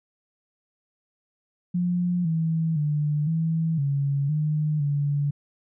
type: tone with pitch steps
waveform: sine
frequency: 177 / 162.1 / 148.8 / 162.4 / 140.3 / 152.2 / 143.8 Hz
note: F3 / E3 / D3 / E3 / C#3 / D#3 / D3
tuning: +23 / -29 / +23 / -26 / +21 / -38 / -36 cents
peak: -21 dBFS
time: 1.74-5.31 s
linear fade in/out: 10 ms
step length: 510 ms
effects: none